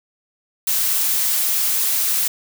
blue noise, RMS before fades -19 dBFS, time 0.67-2.28 s, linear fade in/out 5 ms, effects none

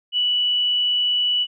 sine tone, 2955 Hz, F#7, 3 cents flat, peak -17 dBFS, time 0.12-1.47 s, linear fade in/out 50 ms, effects none

